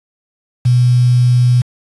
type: tone with quantisation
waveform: sine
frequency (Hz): 123.47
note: B2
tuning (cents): 0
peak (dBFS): -7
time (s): 0.65-1.62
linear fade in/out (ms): 10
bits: 5
effects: resampled to 24000 Hz